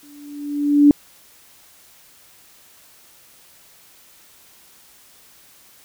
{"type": "tone with exponential growth", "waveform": "sine", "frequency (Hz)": 290, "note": "D4", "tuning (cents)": -22, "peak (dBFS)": -5, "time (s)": [0.03, 0.91], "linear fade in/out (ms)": 1, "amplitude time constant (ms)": 190, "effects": ["white hiss -50 dBFS RMS until 5.84 s"]}